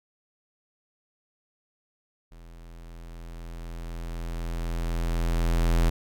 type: tone with level ramp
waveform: square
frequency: 42 Hz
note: E1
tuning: 33 cents sharp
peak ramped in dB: -46 to -19 dBFS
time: 2.31-5.9 s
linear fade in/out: 10 ms
effects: none